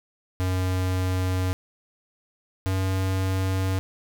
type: tone pair in turn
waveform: square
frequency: 92.5 / 94.66 Hz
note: F#2 / F#2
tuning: 0 / +40 cents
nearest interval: unison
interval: 40 cents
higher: second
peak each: -23 dBFS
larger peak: neither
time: 0.4-1.53 / 2.66-3.79 s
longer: neither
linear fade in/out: 0 ms
effects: none